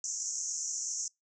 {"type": "band-pass noise", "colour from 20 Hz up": "white", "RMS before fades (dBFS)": -36, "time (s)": [0.04, 1.08], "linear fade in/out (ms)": 2, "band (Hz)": [5700, 7300], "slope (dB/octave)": 96, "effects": ["noise-tail reverb RT60 0.2 s tail -26 dB re dry"]}